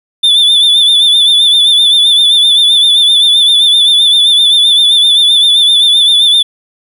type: tone with vibrato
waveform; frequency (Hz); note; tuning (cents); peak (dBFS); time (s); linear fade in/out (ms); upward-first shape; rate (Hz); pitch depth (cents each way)
triangle; 3520; A7; 0; -3; 0.23-6.43; 10; sine; 7.7; 55
effects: 7-bit